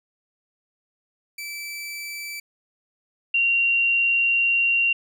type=tone pair in turn; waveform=sawtooth / sine; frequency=2320 / 2759 Hz; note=D7 / F7; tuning=-22 / -22 cents; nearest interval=minor third; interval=300 cents; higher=second; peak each=-28 / -17 dBFS; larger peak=second; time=1.38-2.4 / 3.34-4.93 s; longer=second; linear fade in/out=5 ms; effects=none